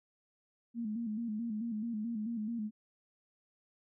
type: tone with vibrato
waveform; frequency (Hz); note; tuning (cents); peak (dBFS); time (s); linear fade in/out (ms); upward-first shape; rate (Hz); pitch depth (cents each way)
sine; 223.1; A3; +24; -34; 0.74-2.71; 50; square; 4.6; 81
effects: none